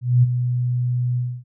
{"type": "tone with ADSR envelope", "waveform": "sine", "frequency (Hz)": 123.47, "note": "B2", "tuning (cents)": 0, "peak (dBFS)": -9, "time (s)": [0.01, 1.44], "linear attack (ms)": 220, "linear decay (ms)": 25, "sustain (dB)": -9, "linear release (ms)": 270, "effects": []}